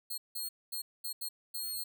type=tone bursts at uneven times; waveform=10% pulse; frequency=4276 Hz; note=C8; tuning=37 cents sharp; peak=-29 dBFS; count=6; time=0.1-0.18 / 0.35-0.49 / 0.72-0.82 / 1.04-1.13 / 1.21-1.29 / 1.54-1.84 s; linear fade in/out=10 ms; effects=none